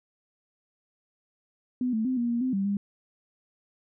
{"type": "tone with pitch steps", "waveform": "sine", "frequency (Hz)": [250.4, 220.4, 257.7, 238, 236, 257.7, 195.8, 201.1], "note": ["B3", "A3", "C4", "A#3", "A#3", "C4", "G3", "G3"], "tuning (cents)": [24, 3, -26, 36, 22, -26, -2, 44], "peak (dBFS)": -24, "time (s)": [1.81, 2.77], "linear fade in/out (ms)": 2, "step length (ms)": 120, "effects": []}